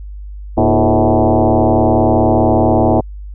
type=tone with frequency modulation; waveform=sine; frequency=202.3 Hz; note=G#3; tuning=45 cents flat; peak=-8 dBFS; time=0.57-3.01 s; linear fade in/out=10 ms; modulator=110 Hz; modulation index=5.6; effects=added 50 Hz sine -26 dBFS peak until 3.34 s